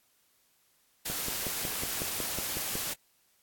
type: noise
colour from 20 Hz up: white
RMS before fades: -34 dBFS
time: 1.05-2.94 s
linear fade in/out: 10 ms
type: click train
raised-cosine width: 2 ms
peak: -23 dBFS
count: 10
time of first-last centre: 1.1-2.754 s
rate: 5.44 Hz
effects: white hiss -69 dBFS RMS until 3.42 s + AAC 64 kbps